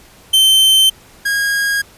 45% pulse tone pair in turn, 3098 / 1635.4 Hz, G7 / G#6, -21 / -27 cents, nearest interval major seventh, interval 1106 cents, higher first, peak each -7 / -14 dBFS, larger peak first, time 0.33-0.9 / 1.25-1.82 s, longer neither, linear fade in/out 10 ms, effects pink hiss -44 dBFS RMS until 1.97 s + resampled to 32000 Hz

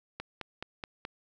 click train, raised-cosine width 0.3 ms, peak -21 dBFS, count 5, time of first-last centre 0.2-1.051 s, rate 4.7 Hz, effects none

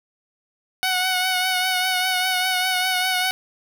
10% pulse tone with vibrato, 740 Hz, F#5, in tune, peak -11 dBFS, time 0.83-3.31 s, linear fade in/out 0 ms, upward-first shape triangle, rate 5 Hz, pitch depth 34 cents each way, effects none

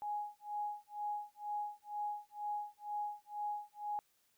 sine tone with tremolo, 832 Hz, G#5, 3 cents sharp, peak -35 dBFS, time 0.02-3.99 s, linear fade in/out 0 ms, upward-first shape sine, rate 2.1 Hz, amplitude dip 100%, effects white hiss -75 dBFS RMS until 4.37 s

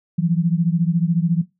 sine beating tone pair, 164.81 / 178.81 Hz, E3 / F3, 0 / +41 cents, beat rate 14 Hz, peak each -18 dBFS, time 0.18-1.42 s, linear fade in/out 10 ms, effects noise-tail reverb RT60 0.2 s tail -17 dB re dry

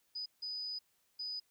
sine tone bursts at uneven times, 4978 Hz, D#8, in tune, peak -38 dBFS, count 3, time 0.15-0.26 / 0.42-0.79 / 1.19-1.4 s, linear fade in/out 10 ms, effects white hiss -75 dBFS RMS until 1.5 s

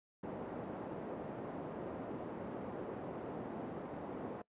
pink band-pass noise, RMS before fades -44 dBFS, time 0.23-4.42 s, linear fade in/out 5 ms, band 220 to 670 Hz, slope 12 dB/octave, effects noise-tail reverb RT60 0.1 s tail -22 dB re dry + resampled to 8000 Hz

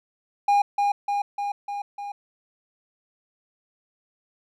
triangle tone with echo, 812 Hz, G#5, 39 cents flat, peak -14 dBFS, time 0.48-0.62 s, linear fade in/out 5 ms, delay 300 ms, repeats 5, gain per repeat -3 dB, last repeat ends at 2.12 s, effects none

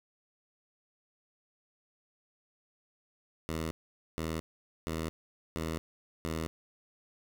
10% pulse tone bursts, 80.4 Hz, E2, 43 cents flat, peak -25 dBFS, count 5, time 3.49-6.47 s, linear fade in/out 0 ms, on 220 ms, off 470 ms, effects none

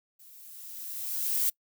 violet noise with level ramp, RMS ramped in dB -54 to -25 dBFS, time 0.19-1.5 s, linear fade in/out 10 ms, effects noise-tail reverb RT60 0.1 s tail -25 dB re dry

